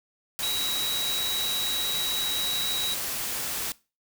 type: tone in noise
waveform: sine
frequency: 3866 Hz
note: B7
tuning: 38 cents flat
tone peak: -27 dBFS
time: 0.43-2.94 s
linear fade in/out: 0 ms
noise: white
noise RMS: -31 dBFS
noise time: 0.39-3.72 s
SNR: +1 dB
effects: noise-tail reverb RT60 0.3 s tail -21 dB re dry